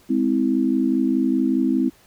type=chord; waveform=sine; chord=Ab augmented; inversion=none; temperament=just; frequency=207.7 / 259.6 / 324.5 Hz; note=Ab3 / C4 / E4; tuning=0 / -13 / -27 cents; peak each=-24 / -19 / -22 dBFS; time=0.09-1.9 s; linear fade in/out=20 ms; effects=pink hiss -54 dBFS RMS until 2.06 s